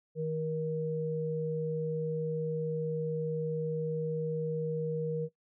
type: tone pair together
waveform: sine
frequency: 157.94 / 473.3 Hz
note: D#3 / A#4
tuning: +26 / +26 cents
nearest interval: octave + perfect fifth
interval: 1900 cents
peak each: -34 / -32 dBFS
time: 0.15-5.29 s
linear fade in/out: 50 ms
effects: noise-tail reverb RT60 0.1 s tail -17 dB re dry